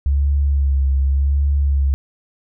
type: tone with vibrato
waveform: sine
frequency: 69.3 Hz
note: C#2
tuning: in tune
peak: -13 dBFS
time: 0.06-1.94 s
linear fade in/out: 0 ms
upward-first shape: sine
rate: 0.87 Hz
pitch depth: 40 cents each way
effects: none